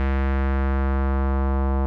square tone with low-pass filter sweep, 67.4 Hz, C#2, 48 cents flat, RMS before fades -21 dBFS, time 0-1.86 s, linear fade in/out 0 ms, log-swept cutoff 2000 to 990 Hz, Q 1.6, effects none

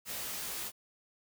white noise with comb filter, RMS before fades -39 dBFS, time 0.05-0.72 s, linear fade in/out 50 ms, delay 18 ms, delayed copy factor +0.65, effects none

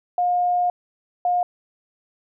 sine tone pair in turn, 713 / 713 Hz, F5 / F5, +36 / +36 cents, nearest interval unison, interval 0 cents, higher neither, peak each -17 dBFS, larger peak neither, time 0.18-0.7 / 1.25-1.43 s, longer first, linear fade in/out 2 ms, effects none

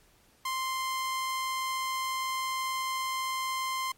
sawtooth tone, 1046.5 Hz, C6, in tune, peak -26 dBFS, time 0.45-3.92 s, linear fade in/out 5 ms, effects pink hiss -63 dBFS RMS until 3.97 s + MP3 64 kbps

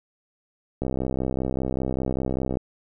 click train, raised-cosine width 2 ms, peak -13 dBFS, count 115, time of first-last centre 0.82-2.571 s, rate 65.1 Hz, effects none

